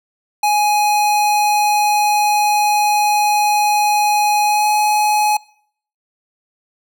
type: tone with pitch glide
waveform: square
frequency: 835 to 842.3 Hz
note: G#5 to G#5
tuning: +9 to +24 cents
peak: -13 dBFS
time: 0.43-5.37 s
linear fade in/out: 5 ms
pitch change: +15 cents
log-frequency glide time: 4.45-4.66 s
effects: noise-tail reverb RT60 0.6 s tail -23 dB re dry